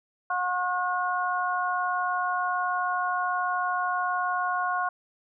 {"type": "harmonic tone", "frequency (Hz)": 361.3, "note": "F#4", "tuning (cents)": -41, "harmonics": [2, 3, 4], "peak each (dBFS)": [-29, -28, -30], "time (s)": [0.3, 4.89], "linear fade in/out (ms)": 5, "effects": []}